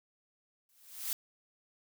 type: noise with exponential growth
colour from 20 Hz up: blue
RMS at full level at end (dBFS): -32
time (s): 0.69-1.13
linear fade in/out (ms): 1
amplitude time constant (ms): 94
effects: none

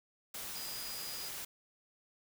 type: tone in noise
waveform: sine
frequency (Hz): 4917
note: D#8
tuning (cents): -21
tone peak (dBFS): -45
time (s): 0.55-1.29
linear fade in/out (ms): 5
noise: white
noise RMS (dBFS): -43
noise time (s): 0.34-1.45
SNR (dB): -5
effects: none

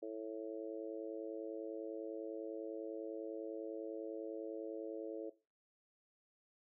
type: harmonic tone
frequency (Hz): 110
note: A2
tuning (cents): 0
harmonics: 3 / 4 / 5 / 6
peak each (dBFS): -46 / -45 / -47 / -53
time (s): 0.02-5.3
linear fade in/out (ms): 10
effects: noise-tail reverb RT60 0.3 s tail -17 dB re dry

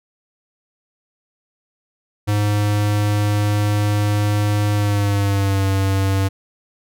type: tone with pitch glide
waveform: square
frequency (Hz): 103.9 to 96.94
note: G#2 to G2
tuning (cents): +1 to -19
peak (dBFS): -16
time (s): 2.27-6.29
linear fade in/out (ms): 20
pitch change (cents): -120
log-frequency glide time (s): 4.73-5.66
effects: none

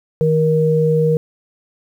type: tone pair together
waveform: sine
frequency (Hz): 157.5 / 471.6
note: D#3 / A#4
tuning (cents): +21 / +20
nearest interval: octave + perfect fifth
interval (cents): 1899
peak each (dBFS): -15 / -14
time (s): 0.21-1.17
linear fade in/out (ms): 0
effects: 8-bit

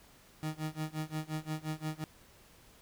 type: tone with tremolo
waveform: 30% pulse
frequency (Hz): 155.56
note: D#3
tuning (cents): 0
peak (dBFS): -30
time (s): 0.43-2.04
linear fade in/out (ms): 0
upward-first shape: sine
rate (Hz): 5.7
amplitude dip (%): 95
effects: pink hiss -60 dBFS RMS until 2.81 s

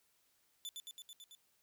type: tone with echo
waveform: sawtooth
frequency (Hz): 3500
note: A7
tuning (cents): -10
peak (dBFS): -39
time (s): 0.65-0.69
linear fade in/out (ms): 0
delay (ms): 110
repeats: 6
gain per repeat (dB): -2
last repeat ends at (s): 1.35
effects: white hiss -75 dBFS RMS until 1.62 s

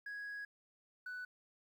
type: tone pair in turn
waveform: sine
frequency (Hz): 1661.2 / 1488.1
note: G#6 / F#6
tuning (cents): 0 / +9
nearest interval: major second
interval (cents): 191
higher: first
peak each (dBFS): -40 / -40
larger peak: neither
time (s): 0.06-0.45 / 1.06-1.25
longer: first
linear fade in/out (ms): 5
effects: tanh soft clip ceiling -41 dBFS + 12-bit

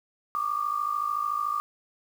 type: tone pair together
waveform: sine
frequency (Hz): 1153 / 1206.6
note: D6 / D6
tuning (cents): -32 / +46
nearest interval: minor second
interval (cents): 78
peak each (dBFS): -29 / -28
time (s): 0.35-1.6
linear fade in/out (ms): 0
effects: 8-bit

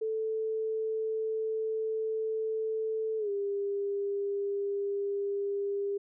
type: tone with pitch glide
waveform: sine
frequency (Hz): 440 to 401.2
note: A4 to G4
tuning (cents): 0 to +40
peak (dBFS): -29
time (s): 0.01-5.98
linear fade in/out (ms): 10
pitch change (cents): -160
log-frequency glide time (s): 3.18-3.3
effects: none

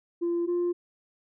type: tone pair in turn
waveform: sine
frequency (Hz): 343.4 / 350.2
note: F4 / F4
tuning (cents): -29 / +5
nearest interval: unison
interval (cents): 34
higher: second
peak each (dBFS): -23 / -22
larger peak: second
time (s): 0.21-0.47 / 0.47-0.73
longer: neither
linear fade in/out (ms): 20
effects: tanh soft clip ceiling -22 dBFS

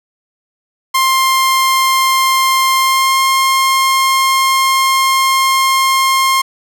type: tone with pitch glide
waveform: sawtooth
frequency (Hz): 1056 to 1064.6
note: C6 to C6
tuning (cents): +16 to +30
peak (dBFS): -6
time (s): 0.94-6.42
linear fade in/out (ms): 10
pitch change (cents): +14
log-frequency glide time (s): 2.78-3.2
effects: none

